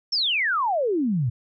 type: exponential sweep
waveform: sine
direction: down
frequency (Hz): 5588 to 110.8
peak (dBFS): -20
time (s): 0.12-1.3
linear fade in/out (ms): 10
effects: none